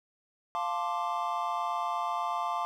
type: chord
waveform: triangle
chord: D minor seventh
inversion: first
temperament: equal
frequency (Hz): 698.5 / 880 / 1046.5 / 1174.7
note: F5 / A5 / C6 / D6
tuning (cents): 0 / 0 / 0 / 0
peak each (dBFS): -33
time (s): 0.55-2.65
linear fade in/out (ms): 0
effects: none